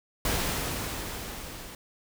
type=noise with level ramp; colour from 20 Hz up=pink; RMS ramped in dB=-27 to -43 dBFS; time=0.25-1.75 s; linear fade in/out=2 ms; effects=none